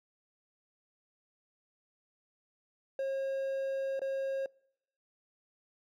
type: tone with dropouts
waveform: triangle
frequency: 540 Hz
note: C#5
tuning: 45 cents flat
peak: -29 dBFS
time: 2.99-4.46 s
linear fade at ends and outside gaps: 2 ms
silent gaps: 3.994-4.017 s
effects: noise-tail reverb RT60 0.7 s tail -26 dB re dry